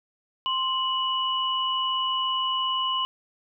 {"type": "tone pair together", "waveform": "sine", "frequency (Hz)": [1047.1, 2947], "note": ["C6", "F#7"], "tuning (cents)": [1, -8], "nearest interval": "octave + tritone", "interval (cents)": 1791, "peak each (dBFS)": -26, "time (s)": [0.46, 3.05], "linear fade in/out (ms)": 0, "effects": []}